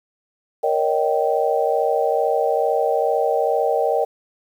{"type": "chord", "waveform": "sine", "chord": "Eb dominant seventh", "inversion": "second", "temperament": "just", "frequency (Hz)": [466.7, 560, 622.3, 777.8], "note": ["Bb4", "Db5", "Eb5", "G5"], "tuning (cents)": [2, 18, 0, -14], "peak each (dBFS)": [-21, -23, -22, -22], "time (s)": [0.63, 4.05], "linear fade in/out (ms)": 10, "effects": ["8-bit"]}